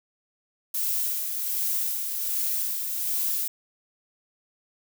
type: noise with tremolo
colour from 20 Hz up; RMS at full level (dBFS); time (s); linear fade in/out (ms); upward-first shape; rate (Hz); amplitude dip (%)
violet; -26; 0.74-3.48; 5; sine; 1.3; 40
effects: none